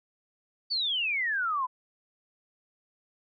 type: exponential sweep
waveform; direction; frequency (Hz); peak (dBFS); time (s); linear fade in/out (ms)
sine; down; 4625 to 984; -26; 0.7-1.67; 20
effects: none